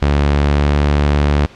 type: tone with pitch glide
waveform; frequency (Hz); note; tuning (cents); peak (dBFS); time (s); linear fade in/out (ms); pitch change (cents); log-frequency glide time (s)
sawtooth; 71.9 to 72.74; D2 to D2; -36 to -16; -7; 0.02-1.46; 0; +20; 0.36-0.77
effects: pink hiss -41 dBFS RMS until 1.55 s + low-pass 4000 Hz 12 dB/octave